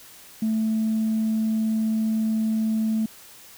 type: tone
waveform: sine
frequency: 220 Hz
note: A3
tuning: in tune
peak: -19 dBFS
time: 0.42-3.06 s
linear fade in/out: 5 ms
effects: tanh soft clip ceiling -17 dBFS + white hiss -47 dBFS RMS until 3.57 s